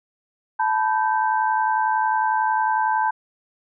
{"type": "tone cluster", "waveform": "sine", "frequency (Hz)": [875, 986, 1555], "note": ["A5", "B5", "G6"], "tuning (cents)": [-10, -3, -14], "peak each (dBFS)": [-20, -23, -26], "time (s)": [0.59, 3.11], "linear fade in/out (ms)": 10, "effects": []}